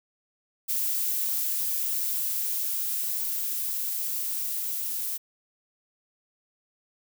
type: noise with level ramp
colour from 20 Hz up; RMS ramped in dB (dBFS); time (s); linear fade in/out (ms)
violet; -27 to -31; 0.68-5.18; 20
effects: none